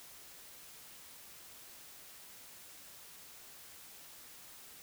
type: silence
effects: white hiss -54 dBFS RMS until 4.82 s